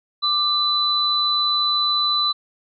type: tone pair together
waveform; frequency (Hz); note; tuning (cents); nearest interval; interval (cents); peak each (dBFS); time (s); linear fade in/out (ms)
sine; 1187 / 3993; D6 / B7; +18 / +18; octave + major sixth; 2100; -23 / -18; 0.22-2.33; 20
effects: none